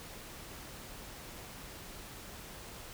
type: silence
effects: pink hiss -48 dBFS RMS until 2.93 s